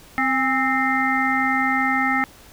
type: harmonic tone with a mistuned harmonic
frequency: 261.6 Hz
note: C4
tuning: in tune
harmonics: 1 / 3 / 5 / 7 / 8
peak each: -24 / -24 / -24 / -24 / -24 dBFS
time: 0.18-2.24 s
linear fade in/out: 0 ms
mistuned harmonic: 3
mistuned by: +51 cents
effects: pink hiss -47 dBFS RMS until 2.52 s